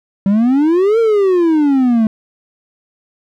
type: exponential two-way sweep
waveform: triangle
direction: up then down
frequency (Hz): 190.6 to 466.2 to 215.3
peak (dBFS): -7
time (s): 0.26-2.07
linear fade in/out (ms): 2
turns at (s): 0.99
effects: none